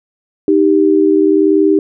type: tone pair together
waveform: sine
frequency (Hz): 311.1 / 392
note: D#4 / G4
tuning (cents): 0 / 0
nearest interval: major third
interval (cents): 400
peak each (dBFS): -10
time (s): 0.48-1.79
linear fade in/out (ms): 2
effects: none